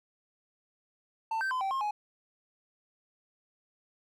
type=tone with pitch steps; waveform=triangle; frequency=893 / 1555 / 1021 / 776 / 1068 / 837 Hz; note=A5 / G6 / C6 / G5 / C6 / G#5; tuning=+25 / -14 / -43 / -18 / +35 / +13 cents; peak=-27 dBFS; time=1.31-1.91 s; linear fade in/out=5 ms; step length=100 ms; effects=none